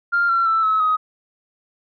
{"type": "tone with pitch steps", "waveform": "sine", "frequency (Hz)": [1396.9, 1361.1, 1326.1, 1292.1, 1259], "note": ["F6", "F6", "E6", "E6", "D#6"], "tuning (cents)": [0, -45, 10, -35, 20], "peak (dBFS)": -14, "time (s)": [0.12, 0.97], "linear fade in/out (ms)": 20, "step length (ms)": 170, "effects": ["tanh soft clip ceiling -10 dBFS"]}